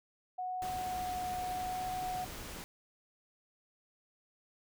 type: tone with vibrato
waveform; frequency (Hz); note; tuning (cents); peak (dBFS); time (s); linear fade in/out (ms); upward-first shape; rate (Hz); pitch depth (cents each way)
sine; 734; F#5; -14; -35; 0.38-2.25; 10; sine; 0.83; 9
type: noise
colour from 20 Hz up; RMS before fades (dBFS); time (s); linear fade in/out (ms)
pink; -45; 0.62-2.64; 0
effects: none